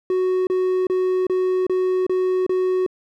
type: tone bursts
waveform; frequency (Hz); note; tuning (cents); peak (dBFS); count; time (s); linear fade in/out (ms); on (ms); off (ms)
triangle; 370; F#4; 0; -15; 7; 0.1-2.864; 2; 370; 29
effects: none